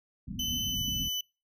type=low-pass noise; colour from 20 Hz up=white; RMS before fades=-38 dBFS; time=0.27-1.09 s; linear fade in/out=10 ms; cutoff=270 Hz; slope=96 dB/octave
type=tone with pitch glide; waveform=35% pulse; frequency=3027 to 2999 Hz; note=F#7 to F#7; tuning=+39 to +23 cents; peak=-28 dBFS; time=0.39-1.21 s; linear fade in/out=5 ms; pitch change=-16 cents; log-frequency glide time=0.69-0.78 s
effects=noise-tail reverb RT60 0.3 s tail -26 dB re dry